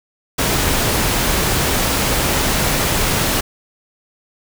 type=noise; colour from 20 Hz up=pink; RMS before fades=-17 dBFS; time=0.38-3.41 s; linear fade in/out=10 ms; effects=none